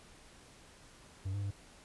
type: tone with pitch steps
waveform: triangle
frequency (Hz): 95.5 / 100.6 / 99.6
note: G2 / G2 / G2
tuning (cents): -45 / +45 / +28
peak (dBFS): -32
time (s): 1.25-1.511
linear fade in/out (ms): 10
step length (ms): 87
effects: pink hiss -58 dBFS RMS until 1.84 s + resampled to 24000 Hz